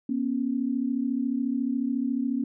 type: tone pair together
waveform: sine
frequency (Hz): 240.5 / 274.6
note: B3 / C#4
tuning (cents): -46 / -16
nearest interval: major second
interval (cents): 230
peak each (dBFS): -27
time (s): 0.09-2.44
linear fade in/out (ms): 5
effects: none